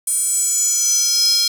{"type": "tone with high-pass filter sweep", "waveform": "square", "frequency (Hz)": 464.8, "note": "A#4", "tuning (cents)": -5, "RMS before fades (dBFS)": -17, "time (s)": [0.07, 1.48], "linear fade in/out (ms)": 5, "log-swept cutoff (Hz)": [9200, 4600], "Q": 7.7, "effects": ["8-bit"]}